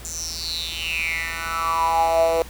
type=tone with high-pass filter sweep; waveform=10% pulse; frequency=164.81 Hz; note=E3; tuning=in tune; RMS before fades=-23 dBFS; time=0.05-2.42 s; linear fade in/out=0 ms; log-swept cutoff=6900 to 520 Hz; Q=8.4; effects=added 60 Hz sine -38 dBFS peak until 2.49 s + pink hiss -42 dBFS RMS until 2.49 s